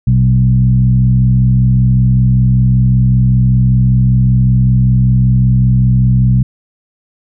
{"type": "tone with frequency modulation", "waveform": "sine", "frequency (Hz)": 123.2, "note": "B2", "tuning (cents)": -4, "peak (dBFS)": -6, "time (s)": [0.07, 6.43], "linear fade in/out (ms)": 5, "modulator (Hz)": 65.2, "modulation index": 0.78, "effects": []}